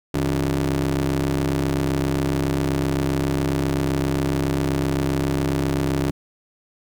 25% pulse ring-modulated tone, 67.5 Hz, C#2, 45 cents flat, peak -13 dBFS, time 0.14-6.11 s, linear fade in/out 5 ms, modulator 222 Hz, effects 9-bit

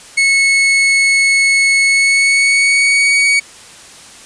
40% pulse tone with pitch glide, 2196 to 2246 Hz, C#7 to C#7, -17 to +22 cents, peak -8 dBFS, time 0.17-3.4 s, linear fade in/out 10 ms, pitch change +39 cents, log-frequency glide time 1.84-3.15 s, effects white hiss -37 dBFS RMS until 4.25 s + resampled to 22050 Hz

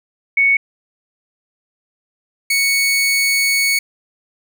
sine / sawtooth tone pair in turn, 2220 / 2220 Hz, C#7 / C#7, +2 / +2 cents, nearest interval unison, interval 0 cents, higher neither, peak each -10 dBFS, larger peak neither, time 0.37-0.57 / 2.5-3.79 s, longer second, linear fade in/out 5 ms, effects none

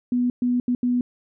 sine tone bursts at uneven times, 245.8 Hz, B3, 8 cents flat, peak -18 dBFS, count 4, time 0.12-0.3 / 0.42-0.6 / 0.68-0.75 / 0.83-1.01 s, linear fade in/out 2 ms, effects none

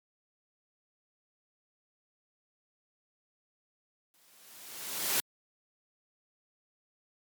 white noise with exponential growth, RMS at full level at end -27 dBFS, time 4.14-5.2 s, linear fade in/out 0 ms, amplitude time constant 230 ms, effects high-pass 150 Hz 12 dB/octave + MP3 96 kbps

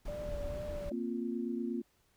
brown noise, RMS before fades -41 dBFS, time 0.05-0.9 s, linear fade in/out 5 ms
sine tone with vibrato, 587.3 Hz, D5, in tune, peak -39 dBFS, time 0.08-0.92 s, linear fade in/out 2 ms, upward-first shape sine, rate 2.2 Hz, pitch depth 25 cents each way
sine chord, Bb suspended second, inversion none, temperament equal, 233.1 / 261.6 / 349.2 Hz, Bb3 / C4 / F4, 0 / 0 / 0 cents, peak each -36 / -39 / -39 dBFS, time 0.91-1.82 s, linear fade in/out 10 ms
effects pink hiss -72 dBFS RMS until 2.16 s

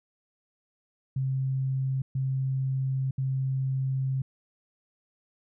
sine tone bursts at uneven times, 132.9 Hz, C3, 27 cents sharp, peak -25 dBFS, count 3, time 1.16-2.02 / 2.15-3.11 / 3.18-4.22 s, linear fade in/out 5 ms, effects none

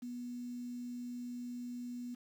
sine tone with quantisation, 243.9 Hz, B3, 21 cents flat, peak -40 dBFS, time 0.02-2.15 s, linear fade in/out 10 ms, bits 10, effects none

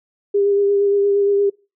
sine tone with vibrato, 402.2 Hz, G4, 44 cents sharp, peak -13 dBFS, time 0.34-1.5 s, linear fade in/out 10 ms, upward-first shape sine, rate 8.6 Hz, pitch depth 18 cents each way, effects noise-tail reverb RT60 0.3 s tail -23 dB re dry

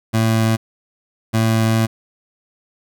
25% pulse tone pair in turn, 112.1 / 112.1 Hz, A2 / A2, +33 / +33 cents, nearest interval unison, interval 0 cents, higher neither, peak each -10 dBFS, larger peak neither, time 0.13-0.57 / 1.33-1.87 s, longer second, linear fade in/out 20 ms, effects none

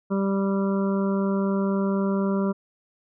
harmonic tone, 196 Hz, G3, in tune, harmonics 1 / 2 / 3 / 5 / 6 / 7, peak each -22 / -28 / -32 / -36 / -38 / -39 dBFS, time 0.1-2.53 s, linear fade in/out 20 ms, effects none

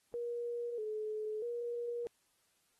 sine tone with vibrato, 452.2 Hz, A4, 47 cents sharp, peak -36 dBFS, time 0.14-2.07 s, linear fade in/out 0 ms, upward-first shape square, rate 0.78 Hz, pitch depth 89 cents each way, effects white hiss -75 dBFS RMS until 2.79 s + AAC 32 kbps

